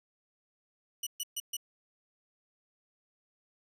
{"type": "tone bursts", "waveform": "15% pulse", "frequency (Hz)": 2944, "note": "F#7", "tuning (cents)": -9, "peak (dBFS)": -26, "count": 4, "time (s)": [1.03, 1.568], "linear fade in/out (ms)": 5, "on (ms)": 37, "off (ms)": 130, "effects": []}